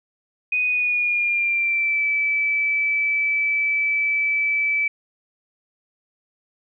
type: tone with pitch glide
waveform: sine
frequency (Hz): 2489 to 2309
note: D#7 to D7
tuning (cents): 0 to -30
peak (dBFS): -18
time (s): 0.52-4.88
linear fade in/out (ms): 5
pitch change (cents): -130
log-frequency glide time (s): 0.66-2.05
effects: none